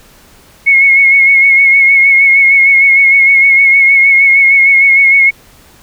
sine tone with vibrato, 2183 Hz, C#7, 27 cents flat, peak -3 dBFS, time 0.66-5.31 s, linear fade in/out 20 ms, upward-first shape sine, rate 6.5 Hz, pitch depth 34 cents each way, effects pink hiss -42 dBFS RMS until 5.82 s

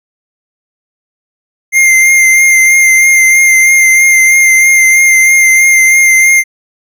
square tone with vibrato, 2103 Hz, C7, 8 cents sharp, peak -4 dBFS, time 1.72-6.44 s, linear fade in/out 50 ms, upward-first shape triangle, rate 3.1 Hz, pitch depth 25 cents each way, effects resampled to 32000 Hz

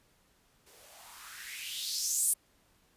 violet noise with band-pass filter sweep, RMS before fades -36 dBFS, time 0.66-2.34 s, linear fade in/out 10 ms, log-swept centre 390 to 10000 Hz, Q 3.8, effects pink hiss -68 dBFS RMS until 2.96 s + resampled to 32000 Hz

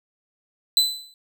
40% pulse tone with exponential decay, 4013 Hz, B7, 27 cents sharp, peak -11 dBFS, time 0.77-1.14 s, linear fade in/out 1 ms, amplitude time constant 80 ms, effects none

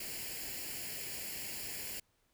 white noise with comb filter, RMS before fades -42 dBFS, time 0-2 s, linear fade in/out 5 ms, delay 0.41 ms, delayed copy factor +0.7, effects pink hiss -75 dBFS RMS until 2.33 s

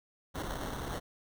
pink noise with sample-and-hold, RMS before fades -38 dBFS, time 0.34-1 s, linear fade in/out 20 ms, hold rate 2450 Hz, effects none

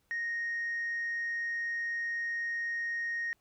sine tone, 1864 Hz, A#6, 1 cent flat, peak -30 dBFS, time 0.11-3.33 s, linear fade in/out 0 ms, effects tanh soft clip ceiling -29 dBFS + pink hiss -74 dBFS RMS until 3.4 s

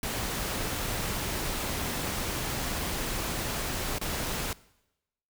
pink noise with dropouts, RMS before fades -32 dBFS, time 0.03-4.53 s, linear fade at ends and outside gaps 2 ms, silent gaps 3.985-4.013 s, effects noise-tail reverb RT60 0.9 s tail -21 dB re dry

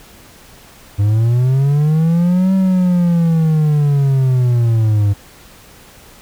triangle linear two-way sweep, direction up then down, 99.5 to 191.9 to 99.5 Hz, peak -8 dBFS, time 0.98-5.14 s, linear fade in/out 20 ms, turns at 2.54 s, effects pink hiss -42 dBFS RMS until 6.21 s

